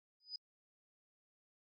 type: tone with exponential growth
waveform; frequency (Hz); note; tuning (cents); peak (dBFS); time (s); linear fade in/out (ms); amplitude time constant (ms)
sine; 4978; D#8; 0; -38; 0.2-0.36; 5; 33
effects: AAC 32 kbps